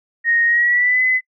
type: tone with pitch glide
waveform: sine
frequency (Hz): 1864.7 to 2022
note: A#6 to B6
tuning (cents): 0 to +40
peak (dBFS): -13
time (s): 0.24-1.21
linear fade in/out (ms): 50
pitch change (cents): +140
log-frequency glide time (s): 0.46-1.02
effects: noise-tail reverb RT60 0.1 s tail -22 dB re dry